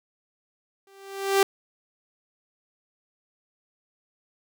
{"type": "tone with exponential growth", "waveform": "sawtooth", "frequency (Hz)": 392, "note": "G4", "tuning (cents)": 0, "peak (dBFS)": -11, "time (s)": [0.87, 1.43], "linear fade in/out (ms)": 2, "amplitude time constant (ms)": 120, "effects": []}